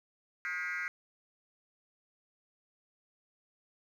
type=tone with frequency modulation; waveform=sine; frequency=1784 Hz; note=A6; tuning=23 cents sharp; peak=-32 dBFS; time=0.45-0.88 s; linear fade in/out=0 ms; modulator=175 Hz; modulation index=2.5; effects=tanh soft clip ceiling -31 dBFS + 11-bit